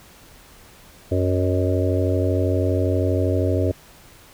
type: harmonic tone with a mistuned harmonic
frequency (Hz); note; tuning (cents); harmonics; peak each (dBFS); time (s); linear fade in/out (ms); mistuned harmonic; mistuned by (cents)
92.7; F#2; +4; 1 / 3 / 4 / 5 / 6 / 7; -20 / -25 / -26 / -27 / -28 / -28; 1.11-3.72; 10; 7; -53
effects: pink hiss -48 dBFS RMS until 4.33 s